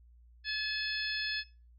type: harmonic tone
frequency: 859 Hz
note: A5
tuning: 42 cents flat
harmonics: 2 / 3 / 4 / 5 / 6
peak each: -35 / -41 / -41 / -39 / -40 dBFS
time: 0.44-1.44 s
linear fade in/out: 50 ms
effects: noise-tail reverb RT60 0.3 s tail -17 dB re dry + added 59 Hz sine -56 dBFS peak until 1.78 s